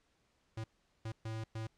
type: tone bursts at uneven times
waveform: square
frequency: 111.1 Hz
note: A2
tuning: 17 cents sharp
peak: -39 dBFS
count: 4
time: 0.57-0.64 / 1.05-1.12 / 1.25-1.44 / 1.55-1.67 s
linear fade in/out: 5 ms
effects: pink hiss -75 dBFS RMS until 1.77 s + low-pass 7000 Hz 12 dB/octave